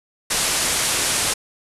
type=low-pass noise; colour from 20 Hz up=white; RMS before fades=-21 dBFS; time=0.3-1.34 s; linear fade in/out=10 ms; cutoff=11000 Hz; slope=48 dB/octave; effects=resampled to 32000 Hz